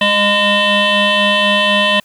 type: tone with frequency modulation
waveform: sine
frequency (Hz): 1838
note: A#6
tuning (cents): -25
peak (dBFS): -8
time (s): 0.01-2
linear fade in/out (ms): 5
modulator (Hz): 408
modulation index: 3.9
effects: tanh soft clip ceiling -7 dBFS + white hiss -53 dBFS RMS until 2.04 s